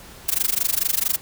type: noise with amplitude modulation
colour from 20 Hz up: blue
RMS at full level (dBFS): -18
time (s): 0.28-1.17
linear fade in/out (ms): 10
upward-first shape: sine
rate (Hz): 24.5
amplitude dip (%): 100
effects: pink hiss -43 dBFS RMS until 1.21 s